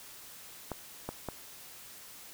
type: clicks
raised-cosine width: 1 ms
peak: -21 dBFS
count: 3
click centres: 0.717 / 1.09 / 1.287 s
effects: white hiss -50 dBFS RMS until 2.33 s